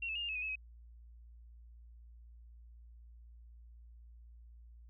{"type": "tone with pitch steps", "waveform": "sine", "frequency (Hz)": [2739, 2615, 2836, 2804, 2586, 2482, 2588, 2538], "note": ["F7", "E7", "F7", "F7", "E7", "D#7", "E7", "D#7"], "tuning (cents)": [-34, -15, 26, 6, -34, -5, -32, 34], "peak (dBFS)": -36, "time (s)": [0.02, 0.556], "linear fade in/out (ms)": 5, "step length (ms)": 67, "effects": ["added 58 Hz sine -53 dBFS peak until 4.89 s"]}